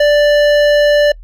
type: tone with hard clipping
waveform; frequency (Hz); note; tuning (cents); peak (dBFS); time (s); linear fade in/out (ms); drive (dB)
triangle; 587.3; D5; 0; -9; 0-1.12; 5; 17
effects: noise-tail reverb RT60 0.1 s tail -26 dB re dry + added 40 Hz sine -31 dBFS peak until 1.23 s